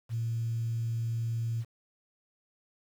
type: tone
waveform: sine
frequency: 115.1 Hz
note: A#2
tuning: 22 cents flat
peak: -28 dBFS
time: 0.09-1.65 s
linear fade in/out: 50 ms
effects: tanh soft clip ceiling -24 dBFS + 9-bit